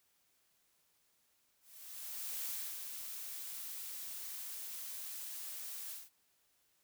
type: noise with ADSR envelope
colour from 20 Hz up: blue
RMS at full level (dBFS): -40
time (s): 1.61-6.1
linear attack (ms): 850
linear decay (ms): 320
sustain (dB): -5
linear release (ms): 180
effects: white hiss -75 dBFS RMS until 6.83 s